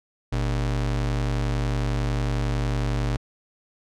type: ring-modulated tone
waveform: square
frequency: 86.5 Hz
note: F2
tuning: 16 cents flat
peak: -20 dBFS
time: 0.32-3.17 s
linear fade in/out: 10 ms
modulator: 35.5 Hz
effects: low-pass 7000 Hz 12 dB/octave